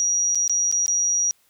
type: tone with dropouts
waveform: sine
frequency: 5760 Hz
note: F#8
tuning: 47 cents flat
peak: -18 dBFS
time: 0-1.31 s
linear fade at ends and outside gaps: 0 ms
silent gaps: 0.348-0.355 / 0.478-0.496 / 0.714-0.725 / 0.861-0.88 s
effects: white hiss -62 dBFS RMS until 1.49 s